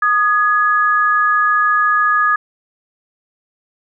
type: tone pair together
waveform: sine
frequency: 1234.9 / 1681 Hz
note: D#6 / G#6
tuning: -13 / +20 cents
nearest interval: perfect fourth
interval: 533 cents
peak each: -13 / -15 dBFS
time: 0.02-2.36 s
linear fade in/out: 5 ms
effects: none